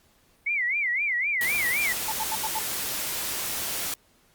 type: tone with vibrato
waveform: sine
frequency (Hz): 2143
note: C7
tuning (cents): +41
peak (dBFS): -23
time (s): 0.46-1.93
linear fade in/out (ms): 10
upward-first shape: sine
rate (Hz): 3.9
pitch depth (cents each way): 200
type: noise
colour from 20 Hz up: white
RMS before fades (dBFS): -30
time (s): 1.41-3.94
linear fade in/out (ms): 2
type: tone bursts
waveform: sine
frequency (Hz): 880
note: A5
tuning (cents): 0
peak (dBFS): -27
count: 5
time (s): 2.08-2.589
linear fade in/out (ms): 2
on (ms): 37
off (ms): 81
effects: pink hiss -62 dBFS RMS until 4.34 s + Opus 48 kbps